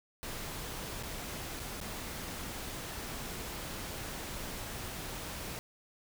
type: noise with dropouts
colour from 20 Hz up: pink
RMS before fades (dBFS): -41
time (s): 0.23-5.59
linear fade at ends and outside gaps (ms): 0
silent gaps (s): 1.027-1.034 / 1.596-1.6 / 1.803-1.813
effects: none